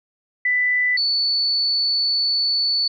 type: tone pair in turn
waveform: sine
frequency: 1989 / 4465 Hz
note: B6 / C#8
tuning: +12 / +12 cents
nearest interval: octave + major second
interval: 1400 cents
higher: second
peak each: -16 / -17 dBFS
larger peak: first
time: 0.45-0.97 / 0.97-2.88 s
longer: second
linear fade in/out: 5 ms
effects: none